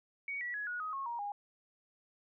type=tone with pitch steps; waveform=sine; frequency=2243 / 1941.4 / 1680.4 / 1454.4 / 1258.8 / 1089.6 / 943.1 / 816.3 Hz; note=C#7 / B6 / G#6 / F#6 / D#6 / C#6 / A#5 / G#5; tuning=+20 / -30 / +20 / -30 / +20 / -30 / +20 / -30 cents; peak=-36 dBFS; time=0.28-1.32 s; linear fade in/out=2 ms; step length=130 ms; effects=none